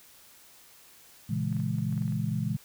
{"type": "chord", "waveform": "sine", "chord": "A# half-diminished seventh", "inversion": "none", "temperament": "equal", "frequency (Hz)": [116.54, 138.59, 164.81, 207.7], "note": ["A#2", "C#3", "E3", "G#3"], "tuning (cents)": [0, 0, 0, 0], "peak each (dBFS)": [-32, -33, -32, -33], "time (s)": [1.29, 2.57], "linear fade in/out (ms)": 10}
{"type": "clicks", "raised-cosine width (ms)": 0.5, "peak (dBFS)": -37, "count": 9, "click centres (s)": [1.527, 1.567, 1.601, 1.785, 1.926, 1.978, 2.022, 2.079, 2.123]}
{"effects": ["white hiss -55 dBFS RMS until 2.64 s"]}